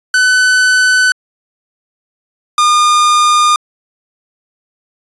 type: tone pair in turn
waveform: 45% pulse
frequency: 1505 / 1213.2 Hz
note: F#6 / D#6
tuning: +29 / -44 cents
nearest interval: major third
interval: 373 cents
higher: first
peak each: -7 dBFS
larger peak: neither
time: 0.14-1.12 / 2.58-3.56 s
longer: neither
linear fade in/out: 2 ms
effects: resampled to 22050 Hz